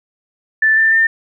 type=tone with pitch steps; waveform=sine; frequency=1760 / 1781.5 / 1803.2 Hz; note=A6 / A6 / A6; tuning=0 / +21 / +42 cents; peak=-9 dBFS; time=0.62-1.07 s; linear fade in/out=5 ms; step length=150 ms; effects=none